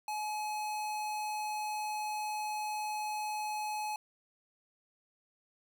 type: tone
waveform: square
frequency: 849 Hz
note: G#5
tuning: 38 cents sharp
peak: -35 dBFS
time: 0.08-3.96 s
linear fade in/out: 2 ms
effects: none